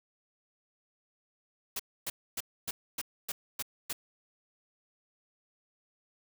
white noise bursts, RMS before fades -35 dBFS, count 8, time 1.76-3.93 s, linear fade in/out 5 ms, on 35 ms, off 270 ms, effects none

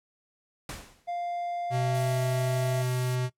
pink noise with exponential decay, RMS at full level -35 dBFS, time 0.69-1.12 s, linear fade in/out 2 ms, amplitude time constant 93 ms
triangle tone with pitch glide, 698.5 to 663.5 Hz, F5 to E5, 0 to +11 cents, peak -28 dBFS, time 1.07-2.83 s, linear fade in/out 20 ms, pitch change -89 cents, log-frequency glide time 1.75-2.21 s
square tone, 126.2 Hz, B2, 38 cents sharp, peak -27 dBFS, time 1.7-3.3 s, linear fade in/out 50 ms
blue noise, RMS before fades -41 dBFS, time 1.94-3.16 s, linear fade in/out 10 ms
effects noise-tail reverb RT60 0.1 s tail -18 dB re dry + low-pass 11000 Hz 12 dB/octave

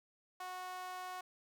sawtooth tone with high-pass filter, 367.2 Hz, F#4, 13 cents flat, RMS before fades -45 dBFS, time 0.4-1.21 s, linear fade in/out 5 ms, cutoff 880 Hz, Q 4.8, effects none

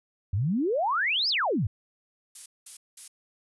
sine exponential two-way sweep, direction up then down, 86.5 to 5320 to 86.5 Hz, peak -23 dBFS, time 0.33-1.67 s, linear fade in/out 5 ms, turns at 1.29 s
violet noise bursts, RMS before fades -38 dBFS, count 3, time 2.35-3.08 s, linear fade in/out 5 ms, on 110 ms, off 200 ms
effects resampled to 24000 Hz

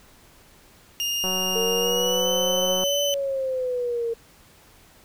30% pulse tone with pitch glide, 2827 to 3030 Hz, F7 to F#7, +20 to +40 cents, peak -21 dBFS, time 1-3.14 s, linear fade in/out 0 ms, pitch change +120 cents, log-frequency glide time 1.8-2.3 s
click train, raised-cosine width 1 ms, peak -18 dBFS, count 298, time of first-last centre 1.24-2.837 s, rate 186 Hz
sine exponential two-way sweep, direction up then down, 452.9 to 576 to 457.7 Hz, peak -23 dBFS, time 1.55-4.14 s, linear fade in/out 10 ms, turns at 3.02 s
effects pink hiss -53 dBFS RMS until 5.04 s

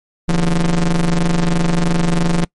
45% pulse ring-modulated tone, 79.9 Hz, D#2, 47 cents sharp, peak -9 dBFS, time 0.28-2.45 s, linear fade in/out 10 ms, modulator 91.4 Hz, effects noise-tail reverb RT60 0.1 s tail -25 dB re dry + MP3 48 kbps

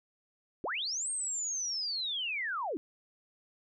sine linear two-way sweep, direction up then down, 262.5 to 8600 to 262.5 Hz, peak -32 dBFS, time 0.64-2.77 s, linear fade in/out 0 ms, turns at 1.1 s, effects none

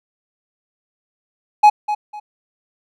triangle tone with echo, 840 Hz, G#5, 19 cents sharp, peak -3 dBFS, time 1.63-1.7 s, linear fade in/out 10 ms, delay 250 ms, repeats 2, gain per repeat -12 dB, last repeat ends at 2.2 s, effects none

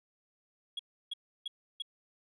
sine tone bursts, 3322 Hz, G#7, in tune, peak -32 dBFS, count 4, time 0.77-1.822 s, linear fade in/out 5 ms, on 23 ms, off 320 ms, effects tanh soft clip ceiling -33 dBFS

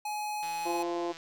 square tone, 842 Hz, G#5, 24 cents sharp, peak -33 dBFS, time 0.05-0.83 s, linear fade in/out 5 ms
click train, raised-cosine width 0.2 ms, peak -29 dBFS, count 123, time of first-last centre 0.43-1.169 s, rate 165 Hz
harmonic tone, 172.5 Hz, F3, 21 cents flat, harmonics 2 / 3 / 4 / 5 / 6, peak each -32 / -39 / -37 / -41 / -42 dBFS, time 0.65-1.13 s, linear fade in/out 20 ms
effects none

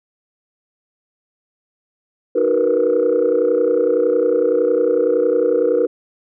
sine chord, B major seventh, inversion first, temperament just, 308.7 / 370.4 / 463 / 493.9 Hz, D#4 / F#4 / A#4 / B4, -14 / +2 / -12 / 0 cents, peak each -22 / -20 / -16 / -16 dBFS, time 2.35-5.87 s, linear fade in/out 10 ms, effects tanh soft clip ceiling -7 dBFS

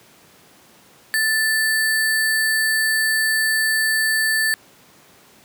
sine tone with sample-and-hold, 1760 Hz, A6, in tune, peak -16 dBFS, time 1.14-4.54 s, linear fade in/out 0 ms, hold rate 6300 Hz, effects pink hiss -50 dBFS RMS until 5.44 s + high-pass 150 Hz 12 dB/octave

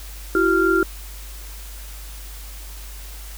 sine tone cluster, 335.5 / 379.4 / 1388 Hz, E4 / F#4 / F6, +31 / +43 / -11 cents, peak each -19 dBFS, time 0.35-0.83 s, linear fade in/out 2 ms, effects added 50 Hz sine -34 dBFS peak until 3.37 s + white hiss -41 dBFS RMS until 3.37 s

